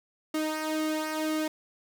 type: tone with flanger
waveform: sawtooth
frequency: 311.1 Hz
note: D#4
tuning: in tune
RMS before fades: -30 dBFS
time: 0.34-1.48 s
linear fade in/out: 5 ms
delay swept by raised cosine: 2 to 2.95 ms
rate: 2 Hz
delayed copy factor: -0.65
effects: none